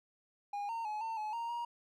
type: tone with pitch steps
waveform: triangle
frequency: 815 / 916 / 849 / 902 / 854 / 930 / 946 Hz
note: G#5 / A#5 / G#5 / A5 / G#5 / A#5 / A#5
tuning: -33 / -31 / +38 / +43 / +48 / -4 / +25 cents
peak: -34 dBFS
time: 0.53-1.65 s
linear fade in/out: 5 ms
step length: 160 ms
effects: none